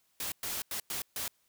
white noise bursts at uneven times, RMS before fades -36 dBFS, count 5, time 0.2-0.32 / 0.43-0.62 / 0.71-0.8 / 0.9-1.02 / 1.16-1.28 s, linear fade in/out 2 ms, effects white hiss -72 dBFS RMS until 1.48 s

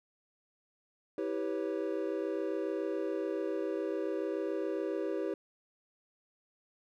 triangle chord, C# half-diminished seventh, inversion first, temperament equal with one note detuned, 324.9 / 392 / 493.9 / 554.4 Hz, E4 / G4 / B4 / C#5, -25 / 0 / 0 / 0 cents, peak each -35 / -34 / -37 / -38 dBFS, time 1.18-5.34 s, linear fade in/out 2 ms, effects none

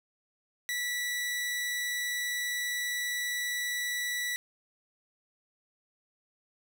sawtooth tone, 1955 Hz, B6, 18 cents flat, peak -27 dBFS, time 0.69-4.36 s, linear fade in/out 0 ms, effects none

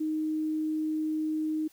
sine tone, 311.1 Hz, D#4, in tune, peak -27 dBFS, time 0-1.68 s, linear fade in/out 10 ms, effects white hiss -61 dBFS RMS until 1.72 s

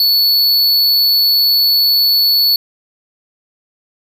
square tone with amplitude modulation, 4431 Hz, C#8, 2 cents flat, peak -8 dBFS, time 0-2.56 s, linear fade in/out 2 ms, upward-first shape sine, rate 208 Hz, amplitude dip 35%, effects none

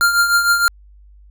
square tone with tremolo, 1396.9 Hz, F6, in tune, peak -10 dBFS, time 0.01-0.68 s, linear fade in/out 0 ms, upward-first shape triangle, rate 6.5 Hz, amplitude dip 65%, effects added 50 Hz sine -42 dBFS peak until 1.3 s

